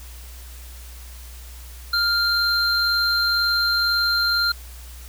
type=tone pair together; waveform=triangle; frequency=1400 / 4158 Hz; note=F6 / C8; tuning=+4 / -12 cents; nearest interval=octave + perfect fifth; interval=1884 cents; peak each=-19 dBFS; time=1.93-4.52 s; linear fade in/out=5 ms; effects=added 61 Hz sine -37 dBFS peak until 5.08 s + white hiss -45 dBFS RMS until 5.08 s